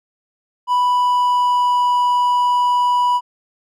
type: tone with pitch glide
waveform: triangle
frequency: 987.8 to 981.5 Hz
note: B5 to B5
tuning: 0 to -11 cents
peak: -11 dBFS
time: 0.67-3.21 s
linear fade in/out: 50 ms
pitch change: -11 cents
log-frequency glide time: 0.92-1.93 s
effects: none